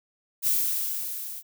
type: noise with level ramp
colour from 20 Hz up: violet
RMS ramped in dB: -22 to -38 dBFS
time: 0.42-1.43 s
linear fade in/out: 50 ms
effects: none